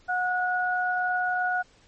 sine tone pair together, 729 / 1458 Hz, F#5 / F#6, -26 / -26 cents, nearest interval octave, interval 1200 cents, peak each -26 dBFS, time 0.08-1.63 s, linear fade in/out 20 ms, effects pink hiss -59 dBFS RMS until 1.87 s + MP3 32 kbps

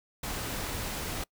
pink noise, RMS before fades -35 dBFS, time 0.23-1.24 s, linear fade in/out 5 ms, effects noise-tail reverb RT60 0.1 s tail -25 dB re dry

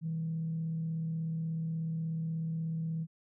sine tone with frequency modulation, 162 Hz, E3, 30 cents flat, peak -31 dBFS, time 0.01-3.07 s, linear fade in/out 50 ms, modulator 36.5 Hz, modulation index 0.2, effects tanh soft clip ceiling -27 dBFS

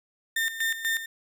35% pulse tone with tremolo, 1811 Hz, A6, 49 cents sharp, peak -22 dBFS, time 0.36-1.06 s, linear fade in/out 5 ms, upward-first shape square, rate 4.1 Hz, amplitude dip 70%, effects none

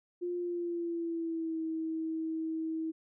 sine tone with pitch glide, 352.5 to 321.4 Hz, F4 to E4, +16 to -44 cents, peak -32 dBFS, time 0.21-2.92 s, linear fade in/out 20 ms, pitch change -160 cents, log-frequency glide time 0.37-1.62 s, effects none

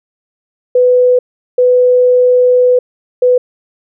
sine tone bursts at uneven times, 498.2 Hz, B4, 15 cents sharp, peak -5 dBFS, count 3, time 0.75-1.19 / 1.58-2.79 / 3.22-3.38 s, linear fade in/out 5 ms, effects none

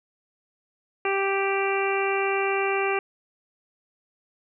harmonic tone, 392 Hz, G4, in tune, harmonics 1 / 2 / 3 / 4 / 5 / 6 / 7, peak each -25 / -29 / -31 / -34 / -35 / -30 / -33 dBFS, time 1.05-2.99 s, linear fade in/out 2 ms, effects none

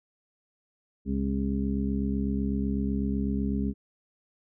harmonic tone, 68 Hz, C#2, 33 cents flat, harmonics 1 / 2 / 3 / 4 / 6, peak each -31 / -38 / -28 / -32 / -39 dBFS, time 1.05-3.74 s, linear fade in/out 50 ms, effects none

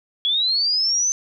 sine linear sweep, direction up, 3322 to 6200 Hz, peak -17 dBFS, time 0.25-1.12 s, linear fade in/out 0 ms, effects none

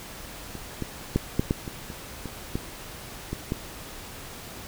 clicks, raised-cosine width 3 ms, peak -23 / -16 / -8 / -8 / -9 / -20 / -26 / -21 / -14 / -16 / -13 dBFS, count 11, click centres 0.553 / 0.823 / 1.16 / 1.395 / 1.509 / 1.678 / 1.902 / 2.257 / 2.555 / 3.33 / 3.521 s, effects pink hiss -41 dBFS RMS until 4.67 s

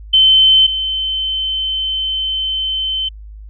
sine tone pair in turn, 3075 / 3075 Hz, G7 / G7, -34 / -34 cents, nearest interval unison, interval 0 cents, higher neither, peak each -6 / -16 dBFS, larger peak first, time 0.13-0.67 / 0.67-3.09 s, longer second, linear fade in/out 10 ms, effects added 52 Hz sine -31 dBFS peak until 3.49 s

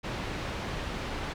pink low-pass noise, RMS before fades -35 dBFS, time 0.03-1.34 s, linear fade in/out 20 ms, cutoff 3500 Hz, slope 12 dB/octave, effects none

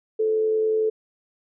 sine tone with amplitude modulation, 436.5 Hz, A4, 14 cents flat, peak -17 dBFS, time 0.19-0.9 s, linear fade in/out 10 ms, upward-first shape sine, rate 90.9 Hz, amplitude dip 35%, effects none

